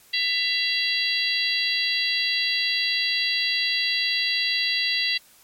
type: harmonic tone with a mistuned harmonic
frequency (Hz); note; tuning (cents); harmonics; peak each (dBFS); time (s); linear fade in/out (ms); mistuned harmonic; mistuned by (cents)
664; E5; +12; 3 / 4 / 5 / 6 / 7; -27 / -27 / -29 / -27 / -27; 0.13-5.18; 10; 4; +60
effects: white hiss -54 dBFS RMS until 5.43 s + MP3 64 kbps